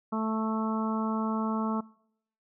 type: harmonic tone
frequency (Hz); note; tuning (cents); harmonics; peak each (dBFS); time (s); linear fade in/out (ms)
220; A3; 0; 1 / 2 / 3 / 4 / 5 / 6; -29 / -38 / -39 / -37 / -36 / -39; 0.12-1.81; 10
effects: noise-tail reverb RT60 0.7 s tail -24 dB re dry